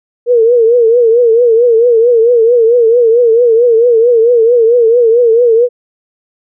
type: tone with vibrato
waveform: sine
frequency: 467.8 Hz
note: A#4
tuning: 6 cents sharp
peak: -4 dBFS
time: 0.26-5.69 s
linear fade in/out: 50 ms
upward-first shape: triangle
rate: 4.5 Hz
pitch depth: 110 cents each way
effects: none